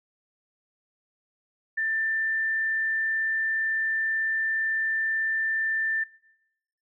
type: tone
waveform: sine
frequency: 1781 Hz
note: A6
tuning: 21 cents sharp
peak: -24 dBFS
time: 1.77-6.04 s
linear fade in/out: 10 ms
effects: noise-tail reverb RT60 0.9 s tail -23 dB re dry